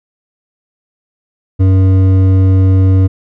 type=tone with hard clipping; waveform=sine; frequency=94.6 Hz; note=F#2; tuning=39 cents sharp; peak=-7 dBFS; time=1.59-3.08 s; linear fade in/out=20 ms; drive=9 dB; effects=none